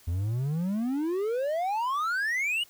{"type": "exponential sweep", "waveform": "triangle", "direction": "up", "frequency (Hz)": [81.1, 2960], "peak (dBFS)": -24, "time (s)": [0.07, 2.64], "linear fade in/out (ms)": 10, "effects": ["white hiss -57 dBFS RMS until 2.69 s"]}